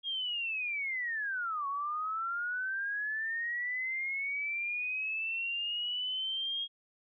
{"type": "linear two-way sweep", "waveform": "sine", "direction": "down then up", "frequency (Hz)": [3276, 1100, 3276], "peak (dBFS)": -32, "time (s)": [0.03, 6.68], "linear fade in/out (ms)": 50, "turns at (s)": 1.67, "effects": []}